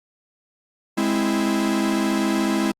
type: chord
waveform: 45% pulse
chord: Ab augmented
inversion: none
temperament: equal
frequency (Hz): 207.7 / 261.6 / 329.6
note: Ab3 / C4 / E4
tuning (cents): 0 / 0 / 0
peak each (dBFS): -23 / -25 / -23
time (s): 0.97-2.72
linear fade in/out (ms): 10
effects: low-pass 12000 Hz 12 dB/octave + Opus 48 kbps